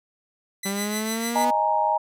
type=tone with tremolo; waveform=10% pulse; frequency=2002 Hz; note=B6; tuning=23 cents sharp; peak=-18 dBFS; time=0.63-1.45 s; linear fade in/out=5 ms; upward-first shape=triangle; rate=6.7 Hz; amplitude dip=75%
type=linear sweep; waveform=sawtooth; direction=up; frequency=194.3 to 246.9 Hz; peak=-22 dBFS; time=0.65-1.51 s; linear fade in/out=10 ms
type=chord; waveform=sine; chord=D# suspended fourth; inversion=none; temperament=just; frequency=622.3 / 829.7 / 933.4 Hz; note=D#5 / G#5 / A#5; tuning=0 / -2 / +2 cents; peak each=-26 / -23 / -22 dBFS; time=1.35-1.98 s; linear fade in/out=10 ms
effects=none